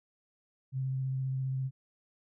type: tone with vibrato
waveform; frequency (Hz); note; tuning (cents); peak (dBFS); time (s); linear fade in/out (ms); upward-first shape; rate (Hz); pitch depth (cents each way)
sine; 132.1; C3; +17; -30; 0.72-1.71; 50; triangle; 15; 18
effects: none